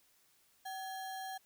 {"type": "tone with sample-and-hold", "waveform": "sine", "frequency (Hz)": 763, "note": "G5", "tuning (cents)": -47, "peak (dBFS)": -40, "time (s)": [0.65, 1.38], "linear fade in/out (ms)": 10, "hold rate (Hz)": 2450, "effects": ["white hiss -70 dBFS RMS until 1.45 s"]}